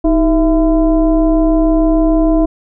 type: tone with frequency modulation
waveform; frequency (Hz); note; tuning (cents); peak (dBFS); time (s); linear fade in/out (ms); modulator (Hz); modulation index
sine; 315.7; D#4; +25; -8; 0.04-2.46; 10; 349; 0.92
effects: none